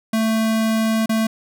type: tone with dropouts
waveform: square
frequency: 221.9 Hz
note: A3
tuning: 15 cents sharp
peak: -17 dBFS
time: 0.13-1.27 s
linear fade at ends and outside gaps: 5 ms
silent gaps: 1.06-1.093 s
effects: none